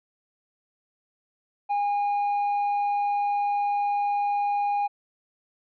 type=tone with tanh clipping; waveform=sine; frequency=816 Hz; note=G#5; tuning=31 cents flat; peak=-23 dBFS; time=1.69-4.88 s; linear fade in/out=20 ms; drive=3 dB; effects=none